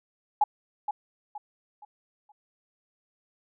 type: tone with echo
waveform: sine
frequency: 837 Hz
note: G#5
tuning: 13 cents sharp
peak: -17 dBFS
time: 0.41-0.44 s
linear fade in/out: 5 ms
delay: 470 ms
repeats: 4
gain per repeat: -9 dB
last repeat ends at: 2.32 s
effects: none